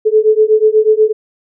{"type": "beating tone pair", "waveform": "sine", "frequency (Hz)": [428.6, 436.8], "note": ["A4", "A4"], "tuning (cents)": [-45, -13], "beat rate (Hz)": 8.2, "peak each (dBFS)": -10, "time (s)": [0.05, 1.13], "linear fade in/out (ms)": 20, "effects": []}